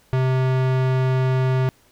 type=tone with low-pass filter; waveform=square; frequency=130 Hz; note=C3; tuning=11 cents flat; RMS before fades=-19 dBFS; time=0.13-1.69 s; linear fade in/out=0 ms; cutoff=2800 Hz; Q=0.56; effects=pink hiss -57 dBFS RMS until 1.91 s